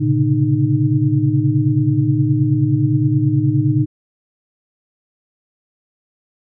sine tone cluster, 114.1 / 132.7 / 142.2 / 306 Hz, A#2 / C3 / C#3 / D#4, -37 / +25 / +45 / -29 cents, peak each -18 dBFS, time 0-3.86 s, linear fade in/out 20 ms, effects none

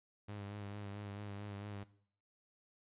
sawtooth tone with vibrato, 101.8 Hz, G#2, 34 cents flat, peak -40 dBFS, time 0.28-1.84 s, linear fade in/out 10 ms, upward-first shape sine, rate 4.5 Hz, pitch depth 35 cents each way, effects noise-tail reverb RT60 0.6 s tail -18 dB re dry + resampled to 8000 Hz

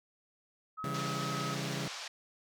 sine tone, 1277 Hz, D#6, 45 cents sharp, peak -38 dBFS, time 0.77-1.55 s, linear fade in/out 20 ms
sawtooth chord, C# diminished, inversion none, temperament just, 138.59 / 166.31 / 199.57 Hz, C#3 / E3 / G3, 0 / +16 / +31 cents, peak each -34 / -36 / -38 dBFS, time 0.84-1.88 s, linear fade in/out 2 ms
white band-pass noise, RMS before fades -43 dBFS, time 0.94-2.08 s, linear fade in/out 5 ms, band 600 to 5900 Hz, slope 24 dB/octave
effects none

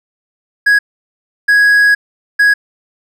triangle tone bursts at uneven times, 1661.2 Hz, G#6, in tune, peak -4 dBFS, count 3, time 0.66-0.79 / 1.48-1.95 / 2.39-2.54 s, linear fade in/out 10 ms, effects none

